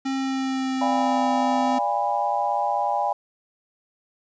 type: tone with pitch glide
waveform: square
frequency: 268.1 to 257 Hz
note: C4 to C4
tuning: +42 to -31 cents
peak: -24 dBFS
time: 0.05-1.79 s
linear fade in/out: 10 ms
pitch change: -73 cents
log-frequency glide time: 0.15-1.28 s
type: chord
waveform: sine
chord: D diminished seventh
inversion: none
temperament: equal with one note detuned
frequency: 587.3 / 698.5 / 814.9 / 987.8 Hz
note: D5 / F5 / Ab5 / Cb6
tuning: 0 / 0 / -33 / 0 cents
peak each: -29 / -28 / -23 / -28 dBFS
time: 0.81-3.13 s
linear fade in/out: 5 ms
effects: resampled to 16000 Hz + 9-bit